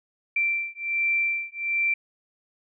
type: beating tone pair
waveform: sine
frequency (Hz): 2349 / 2350.3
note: D7 / D7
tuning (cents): 0 / +1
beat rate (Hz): 1.3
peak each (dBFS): -26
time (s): 0.36-1.94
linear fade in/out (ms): 5
effects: none